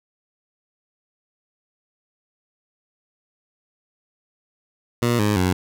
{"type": "tone with pitch steps", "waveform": "15% pulse", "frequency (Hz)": [119.5, 104.63, 91.62], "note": ["A#2", "G#2", "F#2"], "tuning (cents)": [43, 13, -17], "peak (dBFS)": -11, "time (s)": [5.02, 5.53], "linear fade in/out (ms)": 5, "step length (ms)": 170, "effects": []}